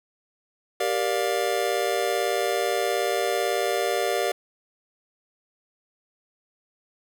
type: chord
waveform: square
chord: G minor seventh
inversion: none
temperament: just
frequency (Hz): 392 / 470.4 / 588 / 705.6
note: G4 / Bb4 / D5 / F5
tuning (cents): 0 / +16 / +2 / +18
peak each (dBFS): -29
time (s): 0.8-4.32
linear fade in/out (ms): 5
effects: none